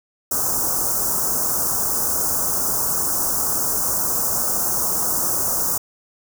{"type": "band-stop noise", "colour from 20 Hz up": "white", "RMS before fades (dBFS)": -21, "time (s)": [0.31, 5.78], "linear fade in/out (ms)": 5, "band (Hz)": [1400, 5600], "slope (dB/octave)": 48, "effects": []}